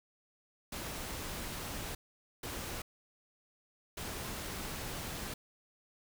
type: noise bursts at uneven times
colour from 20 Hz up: pink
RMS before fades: -41 dBFS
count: 3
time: 0.72-1.95 / 2.43-2.82 / 3.97-5.34 s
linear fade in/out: 5 ms
effects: none